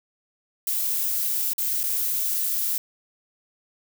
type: noise with dropouts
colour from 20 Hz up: violet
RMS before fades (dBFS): -25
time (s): 0.67-2.78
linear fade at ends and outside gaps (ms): 2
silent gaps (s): 1.534-1.581 / 1.832-1.837
effects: none